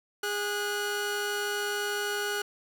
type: tone pair together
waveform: sawtooth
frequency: 410.3 / 1462 Hz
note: G#4 / F#6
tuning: -21 / -21 cents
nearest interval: octave + minor seventh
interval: 2200 cents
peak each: -28 dBFS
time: 0.23-2.42 s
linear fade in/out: 5 ms
effects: none